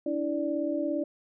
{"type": "tone cluster", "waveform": "sine", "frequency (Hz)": [288.4, 325.9, 586], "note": ["D4", "E4", "D5"], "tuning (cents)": [-31, -20, -4], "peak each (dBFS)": -31, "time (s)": [0.06, 1.04], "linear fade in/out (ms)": 5, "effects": []}